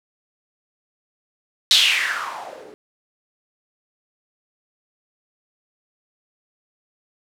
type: noise with low-pass filter sweep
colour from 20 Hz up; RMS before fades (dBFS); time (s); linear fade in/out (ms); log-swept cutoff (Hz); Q
violet; -21; 1.71-2.74; 0; 4100 to 360; 5
effects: none